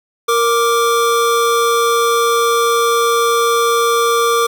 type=tone pair together; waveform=square; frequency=466.2 / 1174.8 Hz; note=A#4 / D6; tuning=0 / 0 cents; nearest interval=octave + major third; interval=1600 cents; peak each=-15 dBFS; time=0.28-4.47 s; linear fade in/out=10 ms; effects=none